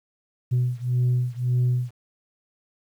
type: beating tone pair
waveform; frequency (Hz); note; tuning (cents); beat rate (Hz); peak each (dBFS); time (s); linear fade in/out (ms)
sine; 123.47 / 125.27; B2 / B2; 0 / +25; 1.8; -21 / -22; 0.51-1.91; 20
effects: tanh soft clip ceiling -16 dBFS + 9-bit